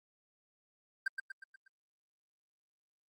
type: tone with echo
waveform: triangle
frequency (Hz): 1568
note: G6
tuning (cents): 0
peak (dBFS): -27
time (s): 1.06-1.08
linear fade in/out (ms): 5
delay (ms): 120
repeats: 5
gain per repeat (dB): -6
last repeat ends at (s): 1.68
effects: Opus 32 kbps